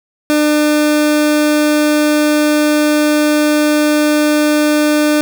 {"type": "tone", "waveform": "30% pulse", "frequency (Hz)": 300, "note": "D4", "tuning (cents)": 37, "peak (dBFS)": -7, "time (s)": [0.3, 5.21], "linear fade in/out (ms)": 0, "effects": []}